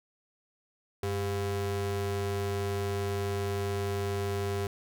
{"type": "ring-modulated tone", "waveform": "square", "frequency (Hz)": 151.7, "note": "D#3", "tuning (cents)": -44, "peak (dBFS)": -27, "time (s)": [1.03, 4.67], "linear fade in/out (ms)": 2, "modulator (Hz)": 247, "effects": []}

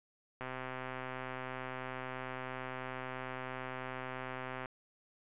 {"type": "click train", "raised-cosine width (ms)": 0.5, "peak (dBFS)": -26, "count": 549, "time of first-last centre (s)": [0.41, 4.658], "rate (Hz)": 129, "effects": ["resampled to 8000 Hz"]}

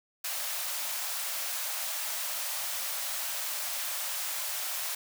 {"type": "high-pass noise", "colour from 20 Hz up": "white", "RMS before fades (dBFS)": -34, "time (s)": [0.24, 4.95], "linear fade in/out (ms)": 5, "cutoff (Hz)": 540, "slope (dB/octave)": 96, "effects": []}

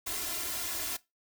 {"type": "noise with comb filter", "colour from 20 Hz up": "white", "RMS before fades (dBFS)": -35, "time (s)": [0.06, 0.97], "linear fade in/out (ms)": 10, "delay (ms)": 2.9, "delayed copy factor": 1, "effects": ["noise-tail reverb RT60 0.2 s tail -19 dB re dry"]}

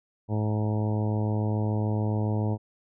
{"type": "harmonic tone with a mistuned harmonic", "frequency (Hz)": 107, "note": "A2", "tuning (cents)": -48, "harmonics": [1, 2, 3, 4, 5, 6, 7, 8, 9], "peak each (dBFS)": [-25, -31, -35, -37, -39, -41, -42, -43, -44], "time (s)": [0.28, 2.58], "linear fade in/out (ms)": 50, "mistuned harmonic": 9, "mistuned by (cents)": -39, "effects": []}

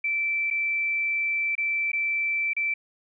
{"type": "tone with dropouts", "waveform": "sine", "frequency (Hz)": 2331, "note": "D7", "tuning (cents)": -14, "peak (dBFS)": -23, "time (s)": [0.04, 2.74], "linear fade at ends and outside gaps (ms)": 5, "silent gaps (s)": [[0.503, 0.509], [1.553, 1.579], [1.918, 1.931], [2.534, 2.565]], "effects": []}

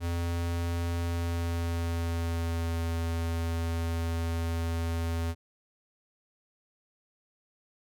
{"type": "tone with pitch glide", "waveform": "square", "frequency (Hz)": [85.3, 83.3], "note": ["F2", "E2"], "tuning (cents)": [-40, 19], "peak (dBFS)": -29, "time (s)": [0, 5.35], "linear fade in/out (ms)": 50, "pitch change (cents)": -41, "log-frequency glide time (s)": [1.02, 2.82], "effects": []}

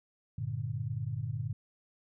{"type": "chord", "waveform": "sine", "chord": "G minor", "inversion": "none", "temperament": "equal", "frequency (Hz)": [98, 116.54, 146.83], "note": ["G2", "Bb2", "D3"], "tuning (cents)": [0, 0, 0], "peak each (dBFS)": [-39, -35, -38], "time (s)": [0.38, 1.53], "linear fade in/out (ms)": 5, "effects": []}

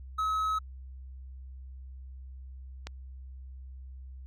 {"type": "tone", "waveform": "triangle", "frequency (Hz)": 1283, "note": "E6", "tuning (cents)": -47, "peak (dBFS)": -25, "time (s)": [0.18, 0.59], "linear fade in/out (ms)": 10}
{"type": "click", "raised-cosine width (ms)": 0.2, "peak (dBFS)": -21, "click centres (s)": 2.87}
{"effects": ["added 65 Hz sine -42 dBFS peak until 4.26 s"]}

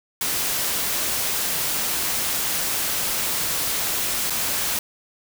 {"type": "noise with dropouts", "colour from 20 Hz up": "white", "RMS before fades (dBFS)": -24, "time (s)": [0.21, 4.79], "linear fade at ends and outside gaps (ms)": 2, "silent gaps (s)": [4.299, 4.304], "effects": []}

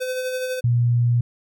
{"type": "tone with tremolo", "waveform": "square", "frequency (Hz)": 510, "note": "C5", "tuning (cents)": -44, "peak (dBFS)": -23, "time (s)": [0, 0.61], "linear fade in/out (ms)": 20, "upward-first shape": "sine", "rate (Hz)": 12, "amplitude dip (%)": 35}
{"type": "tone", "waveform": "sine", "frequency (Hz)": 119.9, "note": "A#2", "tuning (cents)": 49, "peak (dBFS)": -15, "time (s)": [0.64, 1.21], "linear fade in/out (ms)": 5}
{"effects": []}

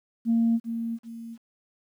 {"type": "tone with echo", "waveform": "sine", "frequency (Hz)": 230, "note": "A#3", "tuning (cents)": -23, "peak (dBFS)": -18, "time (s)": [0.25, 0.6], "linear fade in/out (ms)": 50, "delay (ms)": 390, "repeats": 2, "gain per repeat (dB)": -9, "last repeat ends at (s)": 1.38, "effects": ["tanh soft clip ceiling -15 dBFS", "10-bit"]}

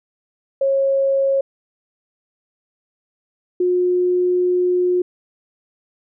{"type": "tone pair in turn", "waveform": "sine", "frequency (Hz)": [545, 359.9], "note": ["C#5", "F#4"], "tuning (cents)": [-29, -48], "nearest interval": "perfect fifth", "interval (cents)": 719, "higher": "first", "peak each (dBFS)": [-14, -14], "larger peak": "neither", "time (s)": [[0.61, 1.41], [3.6, 5.02]], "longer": "second", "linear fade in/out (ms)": 5, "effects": []}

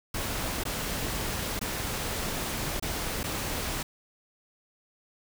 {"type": "noise with dropouts", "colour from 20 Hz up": "pink", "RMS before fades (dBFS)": -32, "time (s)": [0.14, 3.83], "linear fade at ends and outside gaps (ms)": 5, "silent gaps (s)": [[0.637, 0.652], [1.593, 1.612], [2.798, 2.824], [3.232, 3.239]], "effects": []}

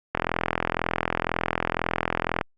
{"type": "click train", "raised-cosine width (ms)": 0.5, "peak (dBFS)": -7, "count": 96, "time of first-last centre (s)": [0.15, 2.412], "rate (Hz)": 42, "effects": ["Opus 48 kbps"]}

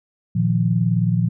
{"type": "chord", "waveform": "sine", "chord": "Bb suspended fourth", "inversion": "none", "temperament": "equal", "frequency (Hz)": [116.54, 155.56, 174.61], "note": ["Bb2", "Eb3", "F3"], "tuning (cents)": [0, 0, 0], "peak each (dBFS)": [-19, -23, -19], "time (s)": [0.35, 1.29], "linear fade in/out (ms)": 10, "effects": []}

